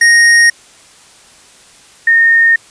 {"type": "tone pair in turn", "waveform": ["square", "sine"], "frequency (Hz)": [1864.7, 1835.8], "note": ["A#6", "A#6"], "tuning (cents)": [0, -27], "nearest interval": "unison", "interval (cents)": 27, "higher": "first", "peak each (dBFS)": -5, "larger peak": "neither", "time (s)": [[0.01, 0.5], [2.07, 2.56]], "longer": "neither", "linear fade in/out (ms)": 5, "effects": ["white hiss -42 dBFS RMS until 2.7 s", "resampled to 22050 Hz"]}